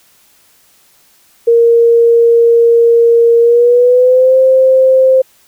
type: tone with pitch glide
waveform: sine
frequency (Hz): 466.2 to 523.3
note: A#4 to C5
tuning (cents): 0 to 0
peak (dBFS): -4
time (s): 1.47-5.22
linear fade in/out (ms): 10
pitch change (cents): +200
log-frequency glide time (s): 3.4-4.37
effects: white hiss -49 dBFS RMS until 5.47 s